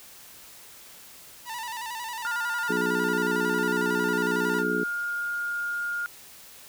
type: tone with vibrato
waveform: sawtooth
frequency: 932.3 Hz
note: A#5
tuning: in tune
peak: -29 dBFS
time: 1.45-4.64 s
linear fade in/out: 50 ms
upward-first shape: square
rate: 11 Hz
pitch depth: 69 cents each way
type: tone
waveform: sine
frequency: 1417 Hz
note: F6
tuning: 25 cents sharp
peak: -27 dBFS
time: 2.25-6.06 s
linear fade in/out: 0 ms
type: harmonic tone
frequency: 60.7 Hz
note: B1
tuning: 29 cents flat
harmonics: 3 / 4 / 5 / 6 / 7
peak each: -33 / -32 / -32 / -33 / -29 dBFS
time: 2.69-4.84 s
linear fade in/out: 10 ms
effects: white hiss -48 dBFS RMS until 6.68 s